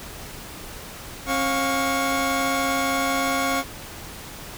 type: tone cluster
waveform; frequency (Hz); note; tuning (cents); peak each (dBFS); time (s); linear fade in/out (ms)
25% pulse; 270.2 / 705 / 1106; C#4 / F5 / C#6; -44 / +16 / -4; -22; 1.26-3.64; 50
effects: pink hiss -38 dBFS RMS until 4.57 s